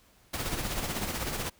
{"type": "noise with tremolo", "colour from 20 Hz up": "pink", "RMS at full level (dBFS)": -31, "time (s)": [0.33, 1.5], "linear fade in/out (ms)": 10, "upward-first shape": "sine", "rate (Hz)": 16, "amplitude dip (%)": 50, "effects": ["pink hiss -62 dBFS RMS until 1.59 s"]}